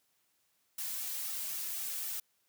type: noise with flanger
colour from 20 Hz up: blue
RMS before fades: -38 dBFS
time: 0.78-2.2 s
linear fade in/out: 5 ms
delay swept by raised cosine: 1.9 to 2.67 ms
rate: 3.9 Hz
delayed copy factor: -0.5
effects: white hiss -75 dBFS RMS until 2.48 s + high-pass 80 Hz 12 dB/octave